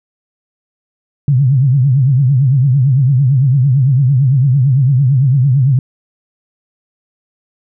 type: tone with vibrato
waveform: sine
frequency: 133.2 Hz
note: C3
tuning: 31 cents sharp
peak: -7 dBFS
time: 1.28-5.79 s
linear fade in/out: 2 ms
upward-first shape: triangle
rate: 8.9 Hz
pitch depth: 190 cents each way
effects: none